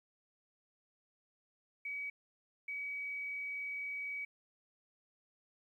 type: tone bursts at uneven times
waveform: sine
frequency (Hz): 2271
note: C#7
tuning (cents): +41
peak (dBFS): -38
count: 2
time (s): 1.85-2.1 / 2.68-4.25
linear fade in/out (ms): 5
effects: 12-bit